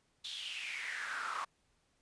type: noise with high-pass filter sweep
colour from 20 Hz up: brown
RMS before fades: -41 dBFS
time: 0.24-1.45 s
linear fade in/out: 10 ms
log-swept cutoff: 3700 to 1100 Hz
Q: 6.4
effects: pink hiss -75 dBFS RMS until 2.01 s + resampled to 22050 Hz